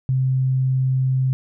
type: tone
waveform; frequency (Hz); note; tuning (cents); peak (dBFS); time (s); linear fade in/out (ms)
sine; 130.8; C3; 0; -16; 0.09-1.33; 0
effects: none